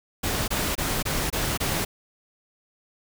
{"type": "noise bursts", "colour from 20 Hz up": "pink", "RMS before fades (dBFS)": -26, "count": 6, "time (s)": [0.23, 1.85], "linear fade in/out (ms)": 10, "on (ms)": 250, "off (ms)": 24, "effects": []}